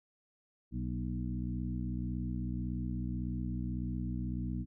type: harmonic tone with a mistuned harmonic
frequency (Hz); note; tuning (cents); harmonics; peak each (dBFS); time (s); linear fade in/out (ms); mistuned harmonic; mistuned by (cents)
61.74; B1; 0; 1 / 2 / 3 / 4 / 5; -38 / -39 / -40 / -41 / -45; 0.71-4.66; 50; 4; -39
effects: none